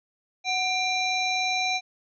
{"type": "harmonic tone with a mistuned harmonic", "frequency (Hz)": 792, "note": "G5", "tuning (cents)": 18, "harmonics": [1, 3, 5, 7, 8], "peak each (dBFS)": [-28, -27, -29, -39, -38], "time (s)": [0.44, 1.81], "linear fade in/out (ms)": 50, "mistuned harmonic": 1, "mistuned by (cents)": -110, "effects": []}